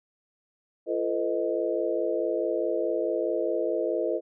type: tone cluster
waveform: sine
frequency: 341 / 442.3 / 507 / 624 Hz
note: F4 / A4 / B4 / D#5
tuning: -41 / +9 / +45 / +5 cents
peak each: -30 dBFS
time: 0.86-4.21 s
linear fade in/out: 50 ms
effects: none